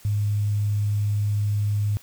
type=tone with quantisation; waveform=sine; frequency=103.6 Hz; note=G#2; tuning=4 cents flat; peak=-20 dBFS; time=0.05-1.97 s; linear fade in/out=0 ms; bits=8; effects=white hiss -51 dBFS RMS until 2.02 s